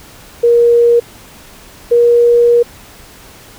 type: tone pair in turn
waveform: sine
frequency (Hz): 472.7 / 475.4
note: A#4 / A#4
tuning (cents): +24 / +34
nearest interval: unison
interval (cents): 10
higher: second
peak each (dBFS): -5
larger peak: neither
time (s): 0.43-1 / 1.91-2.63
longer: second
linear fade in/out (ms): 10
effects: pink hiss -38 dBFS RMS until 3.58 s